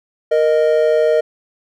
triangle tone pair together, 466.8 / 618.9 Hz, A#4 / D#5, +2 / -9 cents, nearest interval perfect fourth, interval 489 cents, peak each -12 dBFS, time 0.31-1.21 s, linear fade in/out 10 ms, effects none

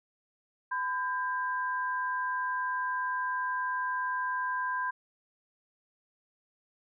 sine tone pair together, 1008 / 1595 Hz, B5 / G6, +35 / +30 cents, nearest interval minor sixth, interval 795 cents, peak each -31 / -33 dBFS, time 0.71-4.91 s, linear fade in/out 10 ms, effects none

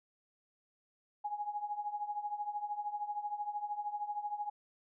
sine tone with tremolo, 830.6 Hz, G#5, in tune, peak -32 dBFS, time 1.24-4.5 s, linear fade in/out 10 ms, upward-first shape triangle, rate 13 Hz, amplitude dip 85%, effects none

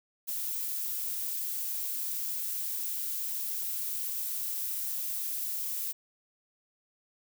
violet noise, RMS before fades -34 dBFS, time 0.27-5.93 s, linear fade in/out 20 ms, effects none

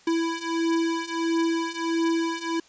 square beating tone pair, 330 / 331.5 Hz, E4 / E4, +2 / +10 cents, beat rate 1.5 Hz, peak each -28 / -26 dBFS, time 0.07-2.6 s, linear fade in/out 5 ms, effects white hiss -55 dBFS RMS until 2.68 s + resampled to 16000 Hz

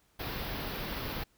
pink band-stop noise, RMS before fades -37 dBFS, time 0.19-1.24 s, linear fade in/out 10 ms, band 5100 to 12000 Hz, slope 48 dB/octave, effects pink hiss -69 dBFS RMS until 1.37 s

